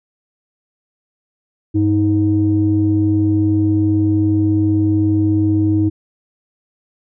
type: tone pair together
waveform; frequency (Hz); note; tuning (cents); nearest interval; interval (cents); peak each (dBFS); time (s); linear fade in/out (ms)
sine; 99.4 / 315.6; G2 / D#4; +25 / +25; octave + minor sixth; 2000; -15 / -13; 1.74-5.9; 20
effects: tanh soft clip ceiling -4 dBFS